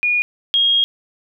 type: tone pair in turn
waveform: sine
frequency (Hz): 2443 / 3261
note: D#7 / G#7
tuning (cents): -32 / -32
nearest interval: perfect fourth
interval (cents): 500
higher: second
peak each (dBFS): -14 / -12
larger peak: second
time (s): 0.03-0.22 / 0.54-0.84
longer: second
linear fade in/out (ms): 0
effects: none